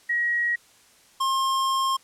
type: tone pair in turn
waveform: sine / square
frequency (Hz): 1901 / 1066.9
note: A#6 / C6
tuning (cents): +33 / +33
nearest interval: minor seventh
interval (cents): 1000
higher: first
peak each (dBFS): -21 / -22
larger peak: first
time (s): 0.09-0.56 / 1.2-1.97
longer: second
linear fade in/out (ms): 10
effects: white hiss -56 dBFS RMS until 2.03 s + low-pass 10000 Hz 12 dB/octave